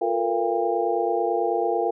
sine tone cluster, 351.6 / 447.7 / 476.8 / 688 / 802 Hz, F4 / A4 / A#4 / F5 / G5, +12 / +30 / +39 / -26 / +39 cents, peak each -27 dBFS, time 0.01-1.91 s, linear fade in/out 10 ms, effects none

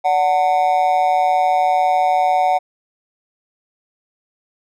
triangle tone with amplitude modulation, 741 Hz, F#5, 2 cents sharp, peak -7 dBFS, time 0.04-2.59 s, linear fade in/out 20 ms, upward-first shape sine, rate 162 Hz, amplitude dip 85%, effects none

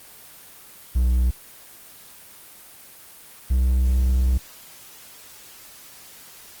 triangle tone pair in turn, 61.74 / 63.51 Hz, B1 / B1, 0 / +49 cents, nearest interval unison, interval 49 cents, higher second, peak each -14 dBFS, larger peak neither, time 0.95-1.31 / 3.5-4.38 s, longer second, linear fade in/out 10 ms, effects white hiss -45 dBFS RMS until 6.6 s + Opus 24 kbps

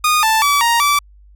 sawtooth tone with pitch steps, 1230 / 882 / 1148 / 935 / 1158 Hz, D#6 / A5 / D6 / A#5 / D6, -20 / +4 / -40 / +5 / -25 cents, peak -8 dBFS, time 0.04-0.99 s, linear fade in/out 5 ms, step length 190 ms, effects added 50 Hz sine -42 dBFS peak until 1.35 s

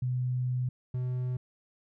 sine / triangle tone pair in turn, 125.9 / 125.9 Hz, B2 / B2, +34 / +34 cents, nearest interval unison, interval 0 cents, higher neither, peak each -27 dBFS, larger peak neither, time 0.02-0.69 / 0.94-1.37 s, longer first, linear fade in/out 5 ms, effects none

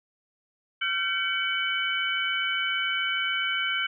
sine tone cluster, 1374 / 1541 / 2263 / 3004 Hz, F6 / G6 / C#7 / F#7, -29 / -30 / +35 / +26 cents, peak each -33 / -30 / -30 / -29 dBFS, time 0.81-3.87 s, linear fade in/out 10 ms, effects none

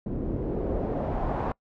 pink noise with low-pass filter sweep, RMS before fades -29 dBFS, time 0.06-1.52 s, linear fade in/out 2 ms, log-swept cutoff 310 to 940 Hz, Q 1.8, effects noise-tail reverb RT60 0.1 s tail -25 dB re dry

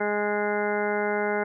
harmonic tone with a mistuned harmonic, 207.7 Hz, G#3, in tune, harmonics 1 / 2 / 3 / 4 / 5 / 6 / 7 / 8 / 9 / 10, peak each -33 / -27 / -31 / -31 / -39 / -43 / -32 / -39 / -42 / -35 dBFS, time 0-1.44 s, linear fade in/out 10 ms, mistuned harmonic 9, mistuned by -34 cents, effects none

